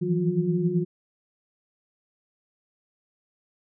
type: tone cluster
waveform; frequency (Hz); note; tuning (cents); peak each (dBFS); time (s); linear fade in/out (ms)
sine; 162 / 169.8 / 180.4 / 358; E3 / F3 / F#3 / F4; -30 / -48 / -44 / +43; -27; 0.01-0.85; 20
effects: none